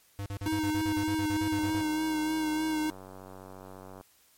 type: tone bursts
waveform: square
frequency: 100 Hz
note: G2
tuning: 35 cents sharp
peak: -34 dBFS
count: 15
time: 0.19-1.813 s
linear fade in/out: 0 ms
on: 69 ms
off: 42 ms
type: tone with vibrato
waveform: square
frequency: 311.1 Hz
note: D#4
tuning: in tune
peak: -28 dBFS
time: 0.46-2.9 s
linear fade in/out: 0 ms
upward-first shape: sine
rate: 3.3 Hz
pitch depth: 24 cents each way
type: click train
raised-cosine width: 1 ms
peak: -32 dBFS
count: 230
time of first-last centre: 1.59-4.011 s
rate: 94.6 Hz
effects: white hiss -63 dBFS RMS until 4.37 s + MP3 64 kbps